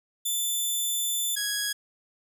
10% pulse tone pair in turn, 3520 / 1661.2 Hz, A7 / G#6, 0 / 0 cents, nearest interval octave + minor second, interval 1300 cents, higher first, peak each -18 dBFS, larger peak neither, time 0.25-1.36 / 1.36-1.73 s, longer first, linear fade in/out 10 ms, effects none

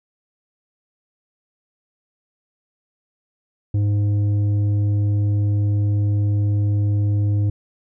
sine tone with tanh clipping, 102.7 Hz, G#2, 19 cents flat, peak -17 dBFS, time 3.74-7.5 s, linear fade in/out 5 ms, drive 7 dB, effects none

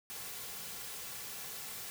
white noise with comb filter, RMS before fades -44 dBFS, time 0.1-1.9 s, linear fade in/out 0 ms, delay 3.2 ms, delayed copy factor -0.5, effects none

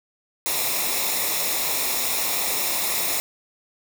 white noise with comb filter, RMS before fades -24 dBFS, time 0.46-3.2 s, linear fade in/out 0 ms, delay 0.65 ms, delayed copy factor -0.65, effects none

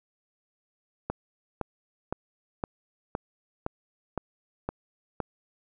click train, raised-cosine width 1 ms, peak -15 dBFS, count 9, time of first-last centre 1.1-5.203 s, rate 1.95 Hz, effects none

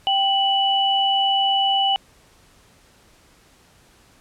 sine tone pair together, 784 / 2960 Hz, G5 / F#7, 0 / 0 cents, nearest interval octave + major seventh, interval 2300 cents, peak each -19 dBFS, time 0.07-1.96 s, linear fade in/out 0 ms, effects pink hiss -54 dBFS RMS until 4.2 s + low-pass 11000 Hz 12 dB/octave

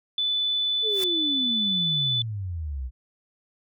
sine tone, 3492 Hz, A7, 14 cents flat, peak -22 dBFS, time 0.18-2.22 s, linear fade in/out 2 ms
sine exponential sweep, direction down, 456 to 60.1 Hz, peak -28 dBFS, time 0.82-2.91 s, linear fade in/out 50 ms
white noise with exponential growth, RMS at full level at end -30 dBFS, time 0.85-1.04 s, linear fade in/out 2 ms, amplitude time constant 40 ms
effects none

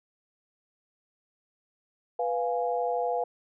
sine chord, F diminished, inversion second, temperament equal, 493.9 / 698.5 / 830.6 Hz, Cb5 / F5 / Ab5, 0 / 0 / 0 cents, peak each -29 / -29 / -33 dBFS, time 2.19-3.24 s, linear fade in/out 5 ms, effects none

